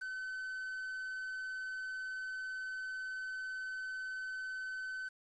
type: tone with quantisation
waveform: triangle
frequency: 1521 Hz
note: F#6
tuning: 47 cents sharp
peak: -37 dBFS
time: 0.01-5.09 s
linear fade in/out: 10 ms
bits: 10
effects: resampled to 22050 Hz